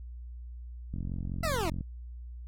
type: click train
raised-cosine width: 5 ms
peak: -24 dBFS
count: 40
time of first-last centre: 0.94-1.809 s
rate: 44.9 Hz
type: linear sweep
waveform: 20% pulse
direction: down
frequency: 684 to 293.7 Hz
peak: -25 dBFS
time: 1.43-1.7 s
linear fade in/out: 5 ms
effects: added 60 Hz sine -40 dBFS peak until 2.47 s + AAC 64 kbps